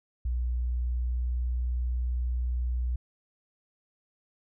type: tone with pitch glide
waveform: sine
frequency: 60.8 to 61.22 Hz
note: B1 to B1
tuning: -26 to -15 cents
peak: -26 dBFS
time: 0.25-2.96 s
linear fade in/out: 5 ms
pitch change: +11 cents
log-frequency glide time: 0.64-1.58 s
effects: none